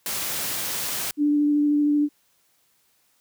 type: noise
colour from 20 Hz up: white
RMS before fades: -28 dBFS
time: 0.06-1.11 s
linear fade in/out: 2 ms
type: tone with vibrato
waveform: sine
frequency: 293.7 Hz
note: D4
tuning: in tune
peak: -17 dBFS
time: 1.17-2.09 s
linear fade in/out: 50 ms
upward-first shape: sine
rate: 13 Hz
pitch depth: 12 cents each way
effects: white hiss -65 dBFS RMS until 3.2 s + high-pass 60 Hz 12 dB/octave